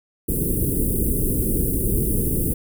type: band-stop noise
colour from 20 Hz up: pink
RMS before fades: -21 dBFS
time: 0.28-2.54 s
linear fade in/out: 10 ms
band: 450 to 9500 Hz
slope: 48 dB/octave
effects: none